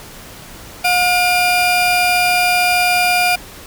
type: tone pair together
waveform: 35% pulse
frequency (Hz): 716.9 / 2403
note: F5 / D7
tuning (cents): +45 / +39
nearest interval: octave + major sixth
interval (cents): 2094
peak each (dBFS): -13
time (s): 0.84-3.36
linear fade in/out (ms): 10
effects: pink hiss -36 dBFS RMS until 3.66 s